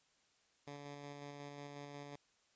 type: tone with tremolo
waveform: 10% pulse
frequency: 143.6 Hz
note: D3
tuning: 39 cents flat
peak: -39 dBFS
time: 0.67-2.16 s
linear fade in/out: 5 ms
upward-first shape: square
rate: 5.5 Hz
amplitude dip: 25%
effects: white hiss -74 dBFS RMS until 2.55 s + resampled to 16000 Hz